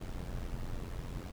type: noise with amplitude modulation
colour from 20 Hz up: brown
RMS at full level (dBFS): -36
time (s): 0-1.32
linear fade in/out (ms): 20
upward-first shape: sine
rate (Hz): 88.9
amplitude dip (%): 75
effects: none